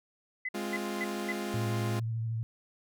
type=tone bursts; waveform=sine; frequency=2020 Hz; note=B6; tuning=39 cents sharp; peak=-31 dBFS; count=4; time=0.45-1.322 s; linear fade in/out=5 ms; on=38 ms; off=240 ms
type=chord; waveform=sawtooth; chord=F minor; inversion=first; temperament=equal; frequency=207.7 / 261.6 / 349.2 Hz; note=Ab3 / C4 / F4; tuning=0 / 0 / 0 cents; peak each=-32 / -38 / -33 dBFS; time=0.54-2 s; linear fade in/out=10 ms
type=tone with vibrato; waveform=sine; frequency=113.4 Hz; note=A#2; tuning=47 cents flat; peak=-30 dBFS; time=1.54-2.43 s; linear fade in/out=0 ms; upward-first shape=sine; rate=13 Hz; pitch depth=28 cents each way
effects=none